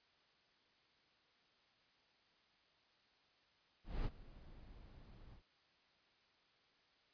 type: noise with ADSR envelope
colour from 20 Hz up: brown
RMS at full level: -38 dBFS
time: 3.84-5.43 s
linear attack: 210 ms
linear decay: 48 ms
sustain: -20 dB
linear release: 88 ms
effects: white hiss -73 dBFS RMS until 7.13 s + resampled to 11025 Hz